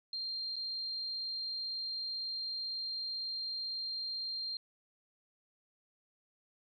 sine tone with dropouts, 4186 Hz, C8, in tune, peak -36 dBFS, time 0.13-4.57 s, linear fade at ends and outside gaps 2 ms, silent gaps 0.558-0.564 s, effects none

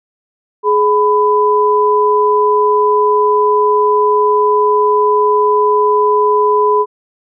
sine tone pair together, 420 / 998.1 Hz, G#4 / B5, +19 / +18 cents, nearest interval octave + minor third, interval 1499 cents, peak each -11 dBFS, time 0.63-6.86 s, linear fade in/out 50 ms, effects none

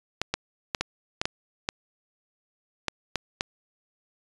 clicks, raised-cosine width 0.2 ms, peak -8 dBFS, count 10, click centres 0.216 / 0.34 / 0.748 / 0.81 / 1.215 / 1.255 / 1.689 / 2.883 / 3.157 / 3.409 s, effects resampled to 22050 Hz

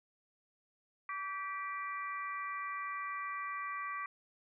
harmonic tone with a mistuned harmonic, 392 Hz, G4, in tune, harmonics 3 / 4 / 5 / 6, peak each -39 / -50 / -43 / -48 dBFS, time 1.09-4.06 s, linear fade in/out 2 ms, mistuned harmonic 3, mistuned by -34 cents, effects none

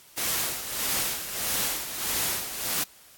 white noise with tremolo, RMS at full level -26 dBFS, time 0.17-2.84 s, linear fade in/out 10 ms, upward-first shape sine, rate 1.6 Hz, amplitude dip 65%, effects white hiss -53 dBFS RMS until 3.17 s + AAC 64 kbps

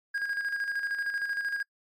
triangle tone with tremolo, 1631 Hz, G#6, 32 cents flat, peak -25 dBFS, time 0.14-1.63 s, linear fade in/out 10 ms, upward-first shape square, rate 13 Hz, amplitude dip 50%, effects noise-tail reverb RT60 0.1 s tail -25 dB re dry + MP3 64 kbps

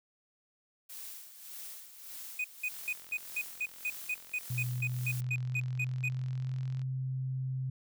blue noise with tremolo, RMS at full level -44 dBFS, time 0.89-5.21 s, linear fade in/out 10 ms, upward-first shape sine, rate 1.7 Hz, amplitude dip 65%
triangle tone bursts, 2489 Hz, D#7, in tune, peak -29 dBFS, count 16, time 2.39-6.088 s, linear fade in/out 5 ms, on 53 ms, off 190 ms
click train, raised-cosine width 0.2 ms, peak -37 dBFS, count 178, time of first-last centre 2.72-6.817 s, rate 43.2 Hz
sine tone with pitch glide, 123.5 to 130.62 Hz, B2 to C3, 0 to -3 cents, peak -32 dBFS, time 4.5-7.7 s, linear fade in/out 5 ms, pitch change +97 cents, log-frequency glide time 4.6-6.91 s
effects none

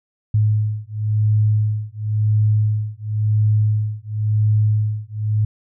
sine beating tone pair, 106.3 / 107.25 Hz, G#2 / A2, +41 / -44 cents, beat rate 0.95 Hz, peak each -18 dBFS, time 0.34-5.45 s, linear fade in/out 5 ms, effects none

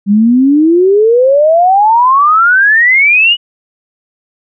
sine exponential sweep, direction up, 196 to 2960 Hz, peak -4 dBFS, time 0.06-3.37 s, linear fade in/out 50 ms, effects none

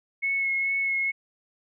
sine tone with vibrato, 2186 Hz, C#7, 25 cents flat, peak -23 dBFS, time 0.22-1.12 s, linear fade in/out 20 ms, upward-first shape sine, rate 2.3 Hz, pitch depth 16 cents each way, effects none

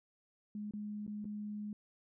sine tone with dropouts, 209 Hz, G#3, 11 cents sharp, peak -39 dBFS, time 0.55-1.73 s, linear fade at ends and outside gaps 2 ms, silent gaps 0.71-0.736 / 1.066-1.077 / 1.245-1.253 s, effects none

